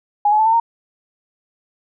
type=tone with pitch steps; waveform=sine; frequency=827 / 850.3 / 874.2 / 898.7 / 924 Hz; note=G#5 / G#5 / A5 / A5 / A#5; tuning=-8 / +41 / -11 / +36 / -16 cents; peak=-11 dBFS; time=0.25-0.6 s; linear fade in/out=5 ms; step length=70 ms; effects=none